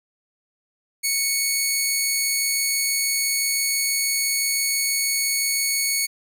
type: tone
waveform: 10% pulse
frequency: 2217 Hz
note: C#7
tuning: in tune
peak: -11 dBFS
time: 1.03-6.07 s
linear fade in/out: 20 ms
effects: none